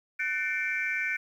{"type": "tone cluster", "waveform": "sine", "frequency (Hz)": [1507, 1786, 2141, 2332], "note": ["F#6", "A6", "C7", "D7"], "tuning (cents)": [31, 25, 39, -13], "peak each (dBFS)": [-32, -34, -35, -30], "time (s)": [0.19, 1.17], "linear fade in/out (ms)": 10, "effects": ["tanh soft clip ceiling -19 dBFS", "10-bit"]}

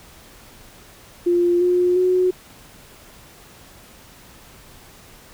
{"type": "tone with pitch steps", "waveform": "sine", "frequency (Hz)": [349.4, 357.8, 366.3], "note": ["F4", "F4", "F#4"], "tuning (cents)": [1, 42, -17], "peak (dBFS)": -14, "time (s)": [1.26, 2.31], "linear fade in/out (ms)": 10, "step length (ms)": 350, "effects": ["pink hiss -46 dBFS RMS until 5.33 s"]}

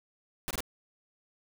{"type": "noise bursts", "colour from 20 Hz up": "pink", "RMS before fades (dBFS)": -34, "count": 3, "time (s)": [0.48, 0.605], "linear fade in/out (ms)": 0, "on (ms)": 27, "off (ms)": 22, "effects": []}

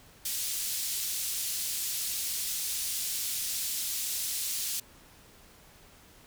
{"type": "band-pass noise", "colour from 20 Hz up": "white", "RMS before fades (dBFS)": -33, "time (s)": [0.25, 4.8], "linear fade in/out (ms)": 5, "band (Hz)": [3600, 14000], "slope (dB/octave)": 12, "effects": ["pink hiss -56 dBFS RMS until 6.26 s"]}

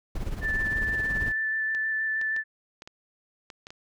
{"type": "noise with tremolo", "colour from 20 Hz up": "brown", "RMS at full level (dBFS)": -30, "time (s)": [0.15, 1.32], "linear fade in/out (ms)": 5, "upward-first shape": "sine", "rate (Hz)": 18, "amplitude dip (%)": 60}
{"type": "tone with vibrato", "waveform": "sine", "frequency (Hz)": 1760, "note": "A6", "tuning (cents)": 0, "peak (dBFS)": -25, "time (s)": [0.41, 2.44], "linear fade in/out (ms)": 50, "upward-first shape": "square", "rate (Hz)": 6.3, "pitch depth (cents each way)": 8}
{"type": "clicks", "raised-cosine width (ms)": 0.2, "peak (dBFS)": -25, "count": 8, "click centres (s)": [1.749, 2.214, 2.364, 2.821, 2.875, 3.502, 3.669, 3.705]}
{"effects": []}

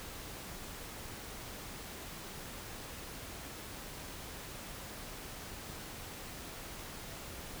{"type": "silence", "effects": ["pink hiss -46 dBFS RMS until 7.6 s"]}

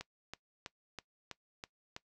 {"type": "click train", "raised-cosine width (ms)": 0.2, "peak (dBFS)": -25, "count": 7, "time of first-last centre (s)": [0.01, 1.964], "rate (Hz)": 3.07, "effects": ["noise-tail reverb RT60 0.1 s tail -20 dB re dry"]}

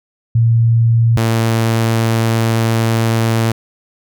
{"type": "tone pair in turn", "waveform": ["sine", "sawtooth"], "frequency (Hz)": [115.4, 113.61], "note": ["A#2", "A#2"], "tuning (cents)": [-17, -44], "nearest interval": "unison", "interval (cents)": 27, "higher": "first", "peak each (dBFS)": -8, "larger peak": "neither", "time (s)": [[0.35, 1.17], [1.17, 3.52]], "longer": "second", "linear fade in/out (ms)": 5, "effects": []}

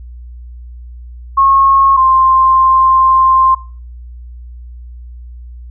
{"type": "tone pair in turn", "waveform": "sine", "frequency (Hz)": [1088, 1051.5], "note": ["C#6", "C6"], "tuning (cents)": [-33, 8], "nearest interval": "minor second", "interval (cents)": 59, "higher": "first", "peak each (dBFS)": -6, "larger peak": "neither", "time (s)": [[1.37, 1.97], [1.97, 3.55]], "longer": "second", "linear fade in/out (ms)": 10, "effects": ["noise-tail reverb RT60 0.4 s tail -18 dB re dry", "added 60 Hz sine -28 dBFS peak until 5.7 s"]}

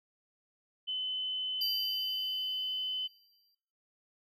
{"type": "tone", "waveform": "sine", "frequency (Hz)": 3031, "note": "F#7", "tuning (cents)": 41, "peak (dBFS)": -32, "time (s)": [0.87, 3.08], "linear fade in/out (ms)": 20}
{"type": "tone with exponential decay", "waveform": "square", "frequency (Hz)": 4728, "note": "D8", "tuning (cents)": 11, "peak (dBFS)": -31, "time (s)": [1.61, 3.55], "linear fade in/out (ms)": 5, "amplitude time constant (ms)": 420}
{"effects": ["noise-tail reverb RT60 0.9 s tail -24 dB re dry"]}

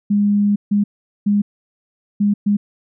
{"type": "tone bursts at uneven times", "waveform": "sine", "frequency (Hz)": 204.6, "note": "G#3", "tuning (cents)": -26, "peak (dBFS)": -12, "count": 5, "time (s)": [[0.1, 0.56], [0.71, 0.84], [1.26, 1.42], [2.2, 2.34], [2.46, 2.57]], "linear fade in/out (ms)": 10, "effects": []}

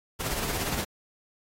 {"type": "noise with tremolo", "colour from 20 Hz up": "pink", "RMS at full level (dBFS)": -29, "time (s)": [0.19, 0.85], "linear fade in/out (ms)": 20, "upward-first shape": "sine", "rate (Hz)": 17, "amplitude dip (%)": 45, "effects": ["AAC 48 kbps"]}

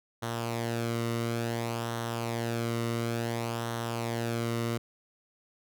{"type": "tone with flanger", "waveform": "sawtooth", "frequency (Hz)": 116.54, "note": "A#2", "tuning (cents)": 0, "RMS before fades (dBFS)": -32, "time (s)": [0.22, 4.78], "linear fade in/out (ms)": 10, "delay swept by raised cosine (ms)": [0.41, 1.22], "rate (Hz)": 0.57, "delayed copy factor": -0.55, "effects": []}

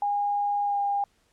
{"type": "tone with pitch glide", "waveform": "sine", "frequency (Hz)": [816, 806.6], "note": ["G#5", "G5"], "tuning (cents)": [-31, 49], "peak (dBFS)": -23, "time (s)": [0.02, 1.04], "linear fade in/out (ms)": 2, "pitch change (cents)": -20, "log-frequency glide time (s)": [0.64, 0.79], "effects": ["pink hiss -67 dBFS RMS until 1.32 s", "low-pass 10000 Hz 12 dB/octave"]}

